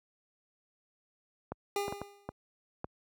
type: clicks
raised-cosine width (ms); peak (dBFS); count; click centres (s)
1; -22; 6; 1.52 / 1.881 / 1.925 / 2.016 / 2.29 / 2.844
type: tone with exponential decay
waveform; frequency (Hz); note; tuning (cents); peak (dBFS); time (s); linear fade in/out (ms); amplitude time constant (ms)
25% pulse; 404.1; G#4; -47; -25; 1.76-2.32; 2; 120
effects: high-pass 60 Hz 12 dB/octave